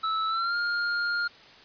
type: tone with pitch glide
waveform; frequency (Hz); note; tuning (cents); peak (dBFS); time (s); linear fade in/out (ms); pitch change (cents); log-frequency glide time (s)
square; 1309 to 1411.1; E6 to F6; -13 to +17; -26; 0.03-1.28; 10; +130; 0.28-0.56
effects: white hiss -51 dBFS RMS until 1.64 s + resampled to 11025 Hz